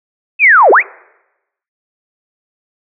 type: linear two-way sweep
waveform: sine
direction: down then up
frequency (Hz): 2637 to 349.2 to 2637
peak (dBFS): -3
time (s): 0.39-0.83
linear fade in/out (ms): 50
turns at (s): 0.71
effects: noise-tail reverb RT60 0.9 s tail -24 dB re dry